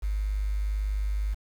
sine tone with quantisation, 50.9 Hz, G#1, 34 cents flat, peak -25 dBFS, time 0.02-1.35 s, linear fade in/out 20 ms, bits 8, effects none

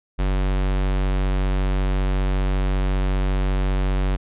square tone, 47.35 Hz, F#1, 41 cents sharp, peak -19 dBFS, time 0.18-4.17 s, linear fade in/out 20 ms, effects resampled to 8000 Hz

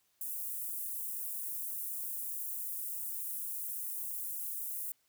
white high-pass noise, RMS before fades -39 dBFS, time 0.21-4.92 s, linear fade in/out 2 ms, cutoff 9900 Hz, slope 24 dB/octave, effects white hiss -74 dBFS RMS until 5.08 s

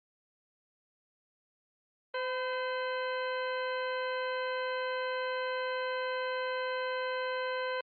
harmonic tone with a mistuned harmonic, 513 Hz, C5, 34 cents flat, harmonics 1 / 2 / 3 / 4 / 5 / 6 / 8, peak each -34 / -38 / -39 / -45 / -47 / -46 / -51 dBFS, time 2.14-7.81 s, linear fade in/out 5 ms, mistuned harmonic 2, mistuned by -30 cents, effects Opus 32 kbps

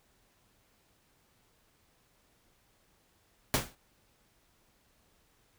pink noise with exponential decay, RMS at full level -24 dBFS, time 3.54-3.75 s, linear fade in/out 0 ms, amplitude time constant 44 ms, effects pink hiss -69 dBFS RMS until 5.58 s

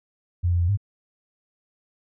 sine tone with pitch steps, 87.9 / 87.1 / 86.4 / 101.1 Hz, F2 / F2 / F2 / G#2, +12 / -4 / -18 / -46 cents, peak -18 dBFS, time 0.43-0.774 s, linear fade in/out 20 ms, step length 86 ms, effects none

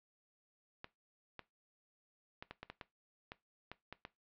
clicks, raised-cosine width 0.3 ms, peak -29 dBFS, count 11, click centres 0.844 / 1.393 / 2.425 / 2.51 / 2.63 / 2.7 / 2.812 / 3.319 / 3.716 / 3.926 / 4.051 s, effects noise-tail reverb RT60 0.2 s tail -18 dB re dry + low-pass 4000 Hz 12 dB/octave

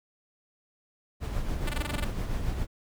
brown noise with tremolo, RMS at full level -29 dBFS, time 1.2-2.67 s, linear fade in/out 50 ms, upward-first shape sine, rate 7.2 Hz, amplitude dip 40%
5% pulse tone bursts, 293.7 Hz, D4, in tune, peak -20 dBFS, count 9, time 1.67-2.045 s, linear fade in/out 5 ms, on 23 ms, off 21 ms
effects none

